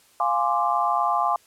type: chord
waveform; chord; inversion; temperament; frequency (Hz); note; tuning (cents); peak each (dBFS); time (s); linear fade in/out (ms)
sine; D half-diminished seventh; first; equal; 698.5 / 830.6 / 1046.5 / 1174.7; F5 / Ab5 / C6 / D6; 0 / 0 / 0 / 0; -25; 0.2-1.36; 2
effects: white hiss -57 dBFS RMS until 1.46 s + low-pass 12000 Hz 12 dB/octave